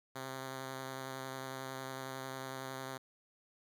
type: tone with vibrato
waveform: 5% pulse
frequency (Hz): 132.3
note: C3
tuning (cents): +20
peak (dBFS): -30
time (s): 0.15-2.98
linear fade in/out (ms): 10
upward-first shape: sine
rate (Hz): 11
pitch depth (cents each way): 15
effects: none